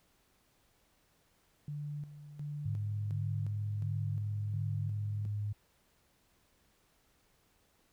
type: tone with tremolo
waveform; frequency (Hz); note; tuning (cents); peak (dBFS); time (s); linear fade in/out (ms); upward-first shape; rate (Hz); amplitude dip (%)
sine; 146.83; D3; 0; -37; 1.68-5.26; 2; square; 1.4; 70
type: tone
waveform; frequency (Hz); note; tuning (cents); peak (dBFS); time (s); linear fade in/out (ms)
sine; 103.83; G#2; 0; -33; 2.65-5.53; 10
effects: pink hiss -71 dBFS RMS until 7.92 s